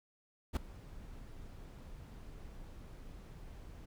brown noise with ADSR envelope, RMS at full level -28 dBFS, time 0.53-3.86 s, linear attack 37 ms, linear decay 4 ms, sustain -22 dB, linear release 12 ms, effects none

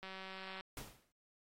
click train, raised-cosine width 0.3 ms, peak -32 dBFS, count 111, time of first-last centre 0.03-0.609 s, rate 190 Hz
pink noise with exponential decay, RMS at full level -44 dBFS, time 0.77-1.12 s, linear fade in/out 2 ms, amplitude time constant 74 ms
effects AAC 48 kbps

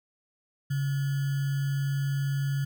sine tone with sample-and-hold, 138.8 Hz, C#3, 3 cents sharp, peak -25 dBFS, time 0.7-2.65 s, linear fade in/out 10 ms, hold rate 1575 Hz, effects none

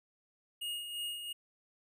square tone with tremolo, 2861 Hz, F7, 41 cents sharp, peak -36 dBFS, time 0.61-1.33 s, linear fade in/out 10 ms, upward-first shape sine, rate 2.9 Hz, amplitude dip 50%, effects none

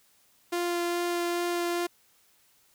sawtooth tone with vibrato, 347.5 Hz, F4, 9 cents flat, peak -23 dBFS, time 0.52-1.87 s, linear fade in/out 10 ms, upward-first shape sine, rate 2.4 Hz, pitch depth 8 cents each way, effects white hiss -64 dBFS RMS until 2.74 s

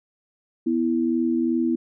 sine tone pair together, 246.9 / 329.6 Hz, B3 / E4, 0 / 0 cents, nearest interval perfect fourth, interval 500 cents, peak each -22 dBFS, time 0.66-1.76 s, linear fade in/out 10 ms, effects none

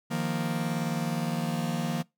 45% pulse chord, Eb suspended second, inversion none, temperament just, 155.56 / 175.01 / 233.3 Hz, Eb3 / F3 / Bb3, 0 / +4 / +2 cents, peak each -32 dBFS, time 0.1-2.03 s, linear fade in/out 20 ms, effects noise-tail reverb RT60 0.2 s tail -23 dB re dry

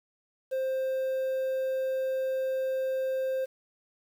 triangle tone with quantisation, 525 Hz, C5, 6 cents sharp, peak -25 dBFS, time 0.51-3.46 s, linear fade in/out 20 ms, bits 9, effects none

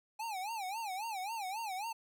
square tone with vibrato, 825 Hz, G#5, 12 cents flat, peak -38 dBFS, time 0.19-1.93 s, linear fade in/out 10 ms, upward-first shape sine, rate 3.7 Hz, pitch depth 200 cents each way, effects none

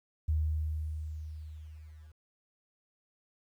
sine tone with level ramp, 77.5 Hz, D#2, 6 cents flat, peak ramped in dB -25 to -50 dBFS, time 0.28-2.12 s, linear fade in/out 10 ms, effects 11-bit

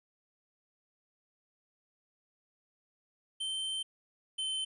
square tone pair in turn, 3107 / 3077 Hz, G7 / G7, -16 / -33 cents, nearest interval unison, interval 17 cents, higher first, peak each -34 / -33 dBFS, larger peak second, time 3.4-3.83 / 4.38-4.65 s, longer first, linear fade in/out 10 ms, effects resampled to 24000 Hz + 12-bit

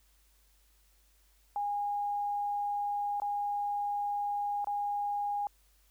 sine tone with dropouts, 818 Hz, G#5, 26 cents flat, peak -30 dBFS, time 1.56-5.47 s, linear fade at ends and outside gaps 1 ms, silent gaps 3.2-3.219 / 4.645-4.671 s, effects added 50 Hz sine -65 dBFS peak until 5.9 s + white hiss -69 dBFS RMS until 5.9 s

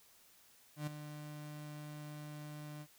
35% pulse tone with ADSR envelope, 149.5 Hz, D3, 31 cents sharp, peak -34 dBFS, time 0.76-2.87 s, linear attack 110 ms, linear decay 9 ms, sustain -10 dB, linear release 57 ms, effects white hiss -65 dBFS RMS until 2.98 s

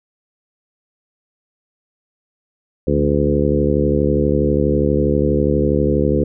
harmonic tone with a mistuned harmonic, 72.3 Hz, D2, 27 cents flat, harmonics 1 / 2 / 3 / 4 / 5 / 6 / 7, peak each -21 / -21 / -21 / -21 / -21 / -21 / -21 dBFS, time 2.87-6.24 s, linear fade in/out 5 ms, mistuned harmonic 2, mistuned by +41 cents, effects none

